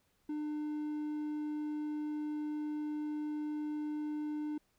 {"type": "tone", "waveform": "triangle", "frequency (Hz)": 300.7, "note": "D4", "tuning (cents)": 41, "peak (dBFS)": -33, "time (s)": [0.29, 4.58], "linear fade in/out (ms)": 5, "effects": ["pink hiss -75 dBFS RMS until 4.78 s"]}